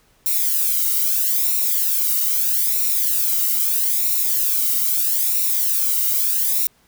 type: noise with flanger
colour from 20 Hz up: violet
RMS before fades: -19 dBFS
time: 0.26-6.67 s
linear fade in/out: 0 ms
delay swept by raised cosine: 0.62 to 1.19 ms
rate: 0.78 Hz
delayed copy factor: -0.75
effects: pink hiss -58 dBFS RMS until 6.87 s